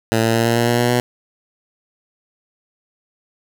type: tone with pitch steps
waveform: 10% pulse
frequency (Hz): 112.5 / 113.87 / 115.26 / 116.67 / 118.09 / 119.53 / 120.99 / 122.47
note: A2 / A#2 / A#2 / A#2 / A#2 / A#2 / B2 / B2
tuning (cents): +39 / -40 / -19 / +2 / +23 / +44 / -35 / -14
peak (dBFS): -6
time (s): 0.12-1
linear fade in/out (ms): 0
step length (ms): 110
effects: none